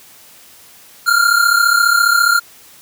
square tone pair together, 1379.3 / 1414 Hz, F6 / F6, -22 / +21 cents, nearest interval unison, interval 43 cents, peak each -14 / -13 dBFS, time 1.06-2.4 s, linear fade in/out 20 ms, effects white hiss -43 dBFS RMS until 2.81 s + high-pass 60 Hz 12 dB/octave

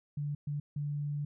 sine tone bursts at uneven times, 145.8 Hz, D3, 12 cents flat, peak -32 dBFS, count 3, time 0.17-0.35 / 0.47-0.6 / 0.76-1.25 s, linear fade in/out 5 ms, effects none

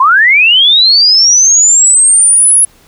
sine linear sweep, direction up, 987.8 to 10630 Hz, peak -3 dBFS, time 0-2.65 s, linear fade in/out 5 ms, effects pink hiss -45 dBFS RMS until 2.87 s

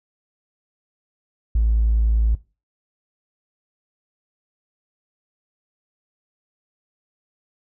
triangle tone, 55.3 Hz, A1, 9 cents sharp, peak -11 dBFS, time 1.55-2.35 s, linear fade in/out 5 ms, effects noise-tail reverb RT60 0.3 s tail -22 dB re dry + tanh soft clip ceiling -12 dBFS

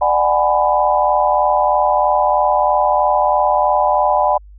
sine chord, G# half-diminished seventh, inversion second, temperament just, 598 / 747.5 / 830.6 / 996.7 Hz, D5 / F#5 / G#5 / B5, +31 / +17 / 0 / +16 cents, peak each -17 dBFS, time 0.01-4.38 s, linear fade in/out 10 ms, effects added 50 Hz sine -37 dBFS peak until 4.58 s

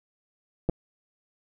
clicks, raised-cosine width 2 ms, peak -12 dBFS, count 2, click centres 0.69 / 0.696 s, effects none

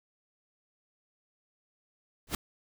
pink noise with exponential growth, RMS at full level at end -25 dBFS, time 2.27-2.35 s, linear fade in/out 2 ms, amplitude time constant 17 ms, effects none

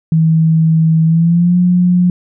sine tone with pitch glide, 161 to 178.64 Hz, E3 to F3, -41 to +39 cents, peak -7 dBFS, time 0.12-2.1 s, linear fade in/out 2 ms, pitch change +180 cents, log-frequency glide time 1.05-1.57 s, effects none

